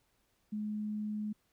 sine tone, 211.5 Hz, G#3, 32 cents sharp, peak -34 dBFS, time 0.52-1.33 s, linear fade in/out 10 ms, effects pink hiss -75 dBFS RMS until 1.52 s

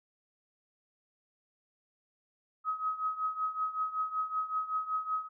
sine tone with tremolo, 1270 Hz, D#6, 35 cents sharp, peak -27 dBFS, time 2.64-5.29 s, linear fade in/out 50 ms, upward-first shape triangle, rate 5.3 Hz, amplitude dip 85%, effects none

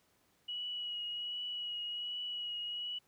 sine tone with vibrato, 2917 Hz, F#7, 25 cents flat, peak -37 dBFS, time 0.48-2.99 s, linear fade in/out 10 ms, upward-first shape triangle, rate 1.3 Hz, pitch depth 21 cents each way, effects pink hiss -72 dBFS RMS until 3.07 s + high-pass 80 Hz 12 dB/octave

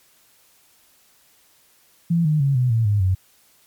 sine tone with pitch steps, 168.6 / 152.83 / 138.54 / 125.58 / 113.83 / 103.19 / 93.54 Hz, E3 / D#3 / C#3 / B2 / A#2 / G#2 / F#2, +39 / -31 / -1 / +29 / -41 / -11 / +19 cents, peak -15 dBFS, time 2.1-3.15 s, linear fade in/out 10 ms, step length 150 ms, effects white hiss -57 dBFS RMS until 3.66 s + MP3 96 kbps

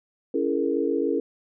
sine chord, A# half-diminished seventh, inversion first, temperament just, 279.7 / 335.6 / 419.5 / 466.2 Hz, C#4 / E4 / G#4 / A#4, +16 / +31 / +17 / 0 cents, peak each -27 dBFS, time 0.34-1.2 s, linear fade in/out 5 ms, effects none

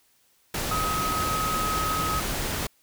sine tone in noise, 1270 Hz, D#6, 35 cents sharp, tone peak -26 dBFS, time 0.71-2.2 s, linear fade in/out 5 ms, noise pink, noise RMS -29 dBFS, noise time 0.54-2.67 s, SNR 0 dB, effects white hiss -64 dBFS RMS until 2.82 s

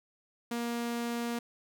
sawtooth tone, 236.1 Hz, A#3, 22 cents sharp, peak -28 dBFS, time 0.51-1.39 s, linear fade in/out 5 ms, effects none

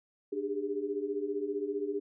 sine tone cluster, 296.2 / 394.7 / 409.9 Hz, D4 / G4 / G#4, +15 / +12 / -23 cents, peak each -38 / -36 / -34 dBFS, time 0.32-2 s, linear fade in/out 10 ms, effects none

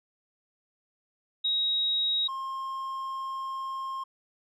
sine / triangle tone pair in turn, 3800 / 1066.3 Hz, A#7 / C6, +33 / +32 cents, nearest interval octave + minor seventh, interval 2201 cents, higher first, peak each -24 / -30 dBFS, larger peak first, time 1.44-2.28 / 2.28-4.04 s, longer second, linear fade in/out 10 ms, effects none

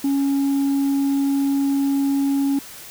sine tone, 277.2 Hz, C#4, in tune, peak -14 dBFS, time 0.04-2.59 s, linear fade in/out 5 ms, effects tanh soft clip ceiling -16 dBFS + white hiss -39 dBFS RMS until 2.9 s

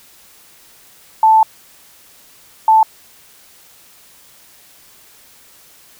sine tone pair in turn, 880 / 880 Hz, A5 / A5, 0 / 0 cents, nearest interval unison, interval 0 cents, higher neither, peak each -6 dBFS, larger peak neither, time 1.23-1.43 / 2.68-2.83 s, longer first, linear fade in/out 2 ms, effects white hiss -46 dBFS RMS until 5.99 s

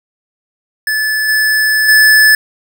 square tone with level steps, 1734 Hz, A6, 26 cents flat, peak -13 / -10 / -5 dBFS, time 0.87-2.35 s, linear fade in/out 2 ms, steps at 1.28 / 1.88 s, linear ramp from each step 10 ms, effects none

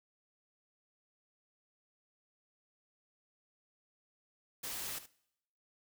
white noise with echo, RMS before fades -41 dBFS, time 4.63-4.99 s, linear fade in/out 10 ms, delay 74 ms, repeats 1, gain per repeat -13 dB, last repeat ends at 5.064 s, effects noise-tail reverb RT60 0.8 s tail -23 dB re dry

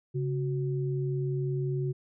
sine tone pair together, 137.23 / 368.6 Hz, C#3 / F#4, -17 / -7 cents, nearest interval octave + perfect fourth, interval 1710 cents, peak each -28 / -34 dBFS, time 0.14-1.93 s, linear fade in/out 20 ms, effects none

